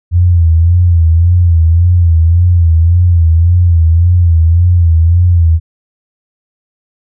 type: tone with vibrato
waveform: sine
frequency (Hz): 85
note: F2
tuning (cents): -46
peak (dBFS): -4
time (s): 0.11-5.6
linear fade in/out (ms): 50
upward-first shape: sine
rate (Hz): 1.8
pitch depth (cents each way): 79
effects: none